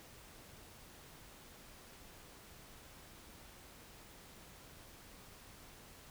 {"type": "silence", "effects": ["pink hiss -57 dBFS RMS until 6.1 s"]}